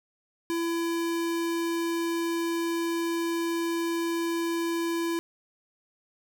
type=tone; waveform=square; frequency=335.8 Hz; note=E4; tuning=32 cents sharp; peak=-27 dBFS; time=0.5-5.19 s; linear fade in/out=0 ms; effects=none